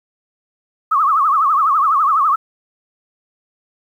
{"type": "tone with vibrato", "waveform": "sine", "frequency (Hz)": 1192, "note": "D6", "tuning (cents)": 25, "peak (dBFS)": -11, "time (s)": [0.91, 2.36], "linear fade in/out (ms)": 10, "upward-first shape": "triangle", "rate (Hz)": 12, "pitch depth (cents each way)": 200, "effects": ["8-bit"]}